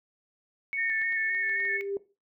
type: tone with pitch glide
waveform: sine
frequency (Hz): 2217 to 2202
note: C#7 to C#7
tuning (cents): 0 to -12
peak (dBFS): -29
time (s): 0.73-1.81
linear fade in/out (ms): 0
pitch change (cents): -12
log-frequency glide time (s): 0.9-0.99
type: tone with vibrato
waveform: sine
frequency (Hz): 1806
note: A6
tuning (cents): +45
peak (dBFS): -28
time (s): 0.77-1.78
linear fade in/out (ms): 20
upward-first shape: square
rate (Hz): 3.8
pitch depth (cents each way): 27
type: clicks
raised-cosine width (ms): 0.3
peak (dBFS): -32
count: 7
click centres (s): 0.898 / 1.016 / 1.124 / 1.348 / 1.495 / 1.602 / 1.652
type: tone with exponential growth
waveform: sine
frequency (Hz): 397.6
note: G4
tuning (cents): +25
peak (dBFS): -27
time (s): 1.09-1.97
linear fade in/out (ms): 1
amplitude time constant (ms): 190
effects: noise-tail reverb RT60 0.3 s tail -17 dB re dry